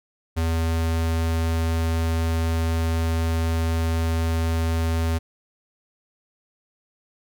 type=tone; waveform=square; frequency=82 Hz; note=E2; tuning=9 cents flat; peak=-21 dBFS; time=0.36-5.19 s; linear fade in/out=20 ms; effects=none